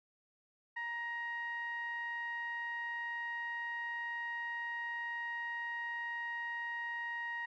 sawtooth tone with low-pass filter, 941 Hz, A#5, 16 cents sharp, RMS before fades -40 dBFS, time 0.76-7.46 s, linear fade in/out 10 ms, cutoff 1900 Hz, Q 5.1, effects none

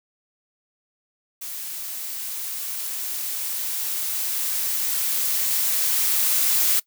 blue noise with level ramp, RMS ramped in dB -33 to -19 dBFS, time 1.41-6.8 s, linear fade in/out 10 ms, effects noise-tail reverb RT60 0.1 s tail -22 dB re dry

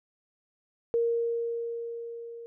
sine tone with level ramp, 466.2 Hz, A#4, in tune, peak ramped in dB -22 to -40 dBFS, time 0.94-2.46 s, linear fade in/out 0 ms, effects none

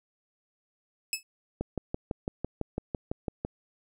15% pulse tone with exponential decay, 2598 Hz, E7, 26 cents flat, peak -17 dBFS, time 1.13-1.23 s, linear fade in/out 1 ms, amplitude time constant 21 ms
click train, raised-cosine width 2 ms, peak -17 dBFS, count 12, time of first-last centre 1.61-3.449 s, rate 5.98 Hz
effects none

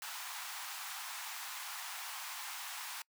pink high-pass noise, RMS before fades -44 dBFS, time 0.02-3.02 s, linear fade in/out 2 ms, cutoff 790 Hz, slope 48 dB/octave, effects noise-tail reverb RT60 0.1 s tail -26 dB re dry

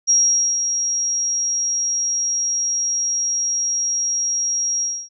sine tone with ADSR envelope, 5640 Hz, F8, 16 cents sharp, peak -11 dBFS, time 0.07-5.09 s, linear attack 29 ms, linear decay 470 ms, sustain -7 dB, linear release 270 ms, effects none

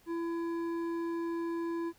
sine tone with hard clipping, 335.8 Hz, E4, 32 cents sharp, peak -34 dBFS, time 0.06-1.93 s, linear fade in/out 50 ms, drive 9 dB, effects pink hiss -64 dBFS RMS until 1.98 s

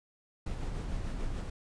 brown noise with tremolo, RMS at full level -34 dBFS, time 0.46-1.5 s, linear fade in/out 5 ms, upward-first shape sine, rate 6.8 Hz, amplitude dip 30%, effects resampled to 22050 Hz

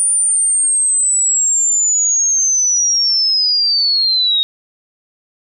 sine linear sweep, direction down, 9380 to 3729 Hz, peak -11 dBFS, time 0-4.43 s, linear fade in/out 0 ms, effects none

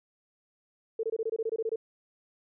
sine tone bursts, 447.6 Hz, A4, 30 cents sharp, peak -27 dBFS, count 12, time 0.99-1.759 s, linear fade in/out 5 ms, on 43 ms, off 23 ms, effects none

